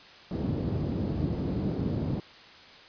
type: band-pass noise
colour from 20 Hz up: pink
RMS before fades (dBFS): -30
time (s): 0.31-2.2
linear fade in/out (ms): 2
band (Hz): 100 to 300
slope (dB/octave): 12
effects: white hiss -50 dBFS RMS until 2.88 s + resampled to 11025 Hz